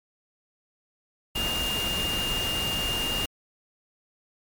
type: tone in noise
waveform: sine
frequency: 2819 Hz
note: F7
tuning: 16 cents sharp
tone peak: -27 dBFS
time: 1.35-3.26 s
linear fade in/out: 10 ms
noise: pink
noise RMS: -31 dBFS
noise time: 1.35-3.26 s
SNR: +1 dB
effects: MP3 96 kbps